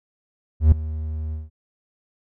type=tone with ADSR envelope; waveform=triangle; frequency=77.78 Hz; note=D#2; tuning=in tune; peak=-5 dBFS; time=0.6-1.5 s; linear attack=120 ms; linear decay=5 ms; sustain=-18 dB; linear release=170 ms; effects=none